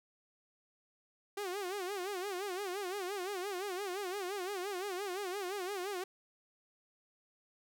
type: tone with vibrato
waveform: sawtooth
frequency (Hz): 383.2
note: G4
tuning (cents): -39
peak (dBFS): -33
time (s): 1.37-6.04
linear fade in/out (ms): 5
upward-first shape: sine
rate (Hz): 5.8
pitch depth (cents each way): 140
effects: none